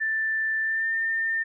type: tone with pitch glide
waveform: sine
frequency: 1769 to 1806.2 Hz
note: A6 to A6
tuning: +9 to +45 cents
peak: -23 dBFS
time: 0-1.44 s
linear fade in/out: 20 ms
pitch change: +36 cents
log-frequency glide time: 0.61-0.93 s
effects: none